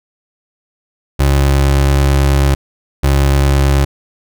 30% pulse tone pair in turn, 69.2 / 69.2 Hz, C#2 / C#2, -2 / -2 cents, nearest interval unison, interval 0 cents, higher neither, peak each -6 dBFS, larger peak neither, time 1.19-2.55 / 3.03-3.85 s, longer first, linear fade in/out 10 ms, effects none

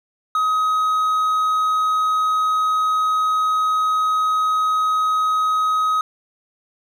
triangle tone, 1264 Hz, D#6, 27 cents sharp, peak -14 dBFS, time 0.35-6.01 s, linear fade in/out 2 ms, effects none

